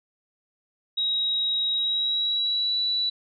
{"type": "tone with pitch glide", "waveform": "sine", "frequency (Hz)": [3815, 3945], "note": ["A#7", "B7"], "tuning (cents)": [39, -3], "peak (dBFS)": -22, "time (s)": [0.97, 3.1], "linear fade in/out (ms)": 10, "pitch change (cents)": 58, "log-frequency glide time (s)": [1.73, 2.77], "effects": []}